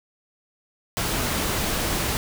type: noise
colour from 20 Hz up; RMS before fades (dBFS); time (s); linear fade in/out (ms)
pink; -25; 0.97-2.17; 0
effects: none